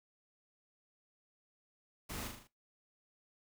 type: noise with echo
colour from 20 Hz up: pink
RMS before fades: -44 dBFS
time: 2.09-2.28 s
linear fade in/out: 10 ms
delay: 39 ms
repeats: 5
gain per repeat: -4 dB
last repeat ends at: 2.475 s
effects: noise-tail reverb RT60 0.2 s tail -18 dB re dry

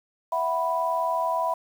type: chord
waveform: sine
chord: E suspended second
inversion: none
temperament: equal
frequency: 659.3 / 740 / 987.8 Hz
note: E5 / F#5 / B5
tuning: 0 / 0 / 0 cents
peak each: -27 / -31 / -25 dBFS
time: 0.32-1.54 s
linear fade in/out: 5 ms
effects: 8-bit

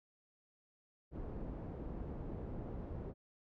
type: low-pass noise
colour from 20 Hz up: pink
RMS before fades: -44 dBFS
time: 1.11-3.14 s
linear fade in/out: 50 ms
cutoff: 510 Hz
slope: 12 dB/octave
effects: none

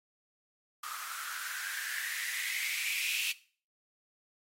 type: noise with band-pass filter sweep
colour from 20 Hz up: violet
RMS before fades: -37 dBFS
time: 0.83-3.32 s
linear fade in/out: 5 ms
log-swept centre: 1200 to 2700 Hz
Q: 8.1
effects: noise-tail reverb RT60 0.4 s tail -17 dB re dry + AAC 48 kbps

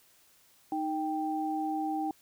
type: tone pair together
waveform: sine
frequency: 311.3 / 785 Hz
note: D#4 / G5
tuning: +1 / +2 cents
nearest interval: octave + major third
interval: 1601 cents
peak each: -32 / -32 dBFS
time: 0.72-2.11 s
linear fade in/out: 2 ms
effects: white hiss -63 dBFS RMS until 2.21 s

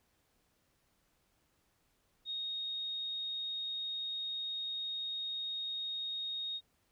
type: tone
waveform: sine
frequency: 3729 Hz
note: A#7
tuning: in tune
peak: -36 dBFS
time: 2.25-6.61 s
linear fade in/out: 50 ms
effects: pink hiss -75 dBFS RMS until 6.91 s

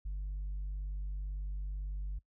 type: tone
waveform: sine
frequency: 49 Hz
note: G1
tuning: in tune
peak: -33 dBFS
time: 0.05-2.19 s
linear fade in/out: 10 ms
effects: noise-tail reverb RT60 0.1 s tail -22 dB re dry + tanh soft clip ceiling -34 dBFS

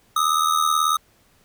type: ring-modulated tone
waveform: square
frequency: 1247 Hz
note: D#6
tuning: 3 cents sharp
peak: -15 dBFS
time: 0.16-0.97 s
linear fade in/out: 5 ms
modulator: 39.2 Hz
effects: pink hiss -59 dBFS RMS until 1.44 s

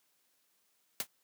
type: noise with exponential decay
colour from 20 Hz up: white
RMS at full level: -29 dBFS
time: 1-1.07 s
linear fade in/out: 2 ms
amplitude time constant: 15 ms
effects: white hiss -74 dBFS RMS until 1.23 s + high-pass 150 Hz 12 dB/octave

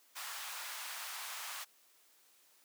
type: high-pass noise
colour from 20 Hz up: pink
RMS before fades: -44 dBFS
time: 0.15-1.65 s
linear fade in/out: 20 ms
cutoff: 880 Hz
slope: 24 dB/octave
effects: white hiss -67 dBFS RMS until 2.64 s + high-pass 300 Hz 12 dB/octave

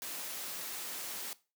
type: noise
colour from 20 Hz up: white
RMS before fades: -41 dBFS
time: 0.02-1.33 s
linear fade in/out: 0 ms
effects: noise-tail reverb RT60 0.3 s tail -18 dB re dry + high-pass 200 Hz 12 dB/octave

